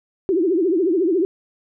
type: tone with vibrato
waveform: sine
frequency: 353.7 Hz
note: F4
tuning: 22 cents sharp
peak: -15 dBFS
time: 0.29-1.25 s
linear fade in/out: 0 ms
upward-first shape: triangle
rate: 14 Hz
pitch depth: 240 cents each way
effects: none